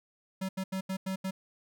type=tone bursts at uneven times; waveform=square; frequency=190 Hz; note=F#3; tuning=46 cents sharp; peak=-32 dBFS; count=6; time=0.41-0.49 / 0.57-0.64 / 0.72-0.81 / 0.89-0.97 / 1.06-1.16 / 1.24-1.31 s; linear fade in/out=10 ms; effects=none